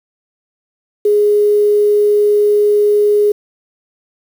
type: tone with quantisation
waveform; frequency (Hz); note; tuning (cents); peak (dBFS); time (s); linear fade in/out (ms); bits
sine; 415.3; G#4; 0; -8; 1.05-3.32; 5; 6
effects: none

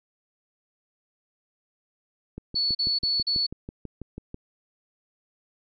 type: click train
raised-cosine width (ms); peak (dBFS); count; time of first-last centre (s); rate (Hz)
3; -23; 13; 2.38-4.344; 6.11
type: tone bursts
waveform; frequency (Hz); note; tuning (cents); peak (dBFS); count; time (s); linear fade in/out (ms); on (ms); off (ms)
sine; 4427; C#8; -3; -22; 4; 2.55-3.467; 10; 200; 39
effects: none

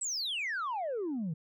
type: exponential sweep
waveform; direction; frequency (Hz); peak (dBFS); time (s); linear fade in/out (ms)
sine; down; 8140 to 148.8; -30; 0.01-1.34; 10
effects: tanh soft clip ceiling -30 dBFS

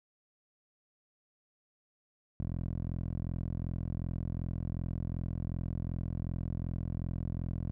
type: tone with band-pass filter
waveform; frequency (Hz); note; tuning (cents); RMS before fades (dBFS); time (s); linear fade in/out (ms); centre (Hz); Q
10% pulse; 42.67; F1; -39; -36; 2.4-7.71; 0; 97; 0.76
effects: none

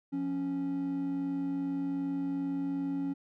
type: tone pair together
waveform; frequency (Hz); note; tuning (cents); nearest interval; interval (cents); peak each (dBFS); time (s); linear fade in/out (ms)
triangle; 174.61 / 277.2; F3 / C#4; 0 / 0; minor sixth; 800; -37 / -28; 0.12-3.14; 20
effects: tanh soft clip ceiling -24 dBFS

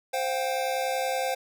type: chord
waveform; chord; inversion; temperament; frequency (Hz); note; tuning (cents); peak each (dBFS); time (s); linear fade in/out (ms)
square; C suspended fourth; none; equal with one note detuned; 523.3 / 713.5 / 784; C5 / F5 / G5; 0 / +37 / 0; -30 / -32 / -32; 0.13-1.35; 10
effects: none

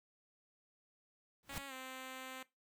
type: noise with exponential growth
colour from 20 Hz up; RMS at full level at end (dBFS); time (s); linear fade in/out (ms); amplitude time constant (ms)
pink; -39; 1.43-1.58; 1; 32
type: tone with pitch glide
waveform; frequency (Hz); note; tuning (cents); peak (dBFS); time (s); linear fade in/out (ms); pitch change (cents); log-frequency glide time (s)
5% pulse; 277.2 to 260.1; C#4 to C4; 0 to -10; -35; 1.49-2.43; 5; -110; 1.67-1.73
effects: noise-tail reverb RT60 0.2 s tail -18 dB re dry

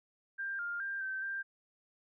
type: tone with pitch steps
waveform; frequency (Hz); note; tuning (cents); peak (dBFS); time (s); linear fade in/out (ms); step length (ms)
sine; 1589 / 1405 / 1591 / 1549 / 1584; G6 / F6 / G6 / G6 / G6; +23 / +10 / +25 / -21 / +18; -35; 0.38-1.43; 20; 210
effects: none

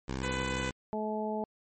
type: tone with vibrato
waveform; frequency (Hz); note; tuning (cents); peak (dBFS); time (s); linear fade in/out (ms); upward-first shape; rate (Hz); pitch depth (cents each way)
10% pulse; 65.41; C2; 0; -25; 0.08-0.71; 5; sine; 16; 51
type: tone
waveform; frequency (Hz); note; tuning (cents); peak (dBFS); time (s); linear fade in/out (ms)
10% pulse; 500; B4; +21; -25; 0.22-0.71; 20
type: harmonic tone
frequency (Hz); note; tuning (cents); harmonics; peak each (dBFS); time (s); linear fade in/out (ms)
214.9; A3; -41; 1 / 2 / 3 / 4; -35 / -36 / -37 / -37; 0.93-1.44; 0
effects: MP3 32 kbps

